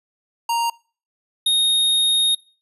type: tone pair in turn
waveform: square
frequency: 932.3 / 3718 Hz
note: A#5 / A#7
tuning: 0 / -5 cents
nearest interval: 2 octaves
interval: 2395 cents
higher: second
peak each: -19 / -15 dBFS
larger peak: second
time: 0.49-0.7 / 1.46-2.35 s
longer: second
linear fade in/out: 5 ms
effects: noise-tail reverb RT60 0.4 s tail -24 dB re dry + resampled to 32000 Hz